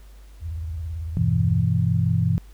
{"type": "tone with vibrato", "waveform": "sine", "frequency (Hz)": 81.3, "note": "E2", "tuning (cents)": -23, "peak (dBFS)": -27, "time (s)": [0.4, 1.66], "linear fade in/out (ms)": 50, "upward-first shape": "square", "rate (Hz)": 18, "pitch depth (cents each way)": 130}
{"type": "chord", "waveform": "sine", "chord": "E minor", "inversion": "first", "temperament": "equal", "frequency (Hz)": [98, 123.47, 164.81], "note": ["G2", "B2", "E3"], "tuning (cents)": [0, 0, 0], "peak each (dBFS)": -22, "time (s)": [1.17, 2.38], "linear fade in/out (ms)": 0}
{"effects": ["added 50 Hz sine -42 dBFS peak until 2.53 s", "pink hiss -57 dBFS RMS until 2.53 s"]}